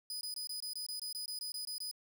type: tone bursts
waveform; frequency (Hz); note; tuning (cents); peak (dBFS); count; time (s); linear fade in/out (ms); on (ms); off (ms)
sawtooth; 4978; D#8; 0; -36; 14; 0.1-1.913; 2; 110; 21
effects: none